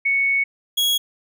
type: tone pair in turn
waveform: sine / 40% pulse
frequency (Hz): 2217 / 3322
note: C#7 / G#7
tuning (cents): 0 / 0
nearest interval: perfect fifth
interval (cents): 700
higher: second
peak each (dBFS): -16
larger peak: neither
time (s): 0.05-0.44 / 0.77-0.98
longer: first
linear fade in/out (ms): 10
effects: none